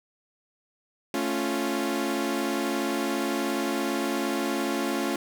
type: chord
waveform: sawtooth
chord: A augmented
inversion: none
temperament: equal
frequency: 220 / 277.2 / 349.2 Hz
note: A3 / C#4 / E#4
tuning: 0 / 0 / 0 cents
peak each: -28 / -25 / -26 dBFS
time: 1.14-5.16 s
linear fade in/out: 2 ms
effects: none